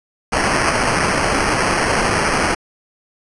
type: noise with sample-and-hold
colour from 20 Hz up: white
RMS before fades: -17 dBFS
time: 0.32-2.55 s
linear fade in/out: 10 ms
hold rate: 3675 Hz
effects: resampled to 24000 Hz